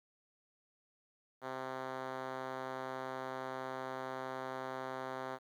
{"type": "tone with band-pass filter", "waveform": "5% pulse", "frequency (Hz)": 130.81, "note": "C3", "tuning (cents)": 0, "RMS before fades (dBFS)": -42, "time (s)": [1.41, 5.39], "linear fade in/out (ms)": 50, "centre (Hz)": 660, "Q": 0.56, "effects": ["11-bit"]}